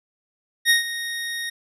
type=tone with ADSR envelope; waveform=25% pulse; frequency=1864.7 Hz; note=A#6; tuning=in tune; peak=-9 dBFS; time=0.65-1.5 s; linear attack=49 ms; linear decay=130 ms; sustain=-14 dB; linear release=9 ms; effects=resampled to 32000 Hz